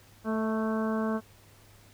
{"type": "harmonic tone with a mistuned harmonic", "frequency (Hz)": 220.4, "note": "A3", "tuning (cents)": 3, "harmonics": [1, 2, 3, 4, 5, 6, 7], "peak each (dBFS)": [-28, -34, -36, -42, -38, -43, -42], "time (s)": [0.24, 1.21], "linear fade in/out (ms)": 50, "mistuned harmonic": 3, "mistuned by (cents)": -20, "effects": ["added 102 Hz sine -58 dBFS peak until 1.93 s", "pink hiss -58 dBFS RMS until 1.93 s"]}